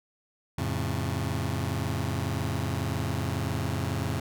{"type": "chord", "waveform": "sawtooth", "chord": "F augmented", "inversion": "none", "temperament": "just", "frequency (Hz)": [87.31, 109.13, 136.42], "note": ["F2", "A2", "C#3"], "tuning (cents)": [0, -14, -27], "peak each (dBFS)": -28, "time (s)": [0.58, 4.2], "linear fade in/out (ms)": 5, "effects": []}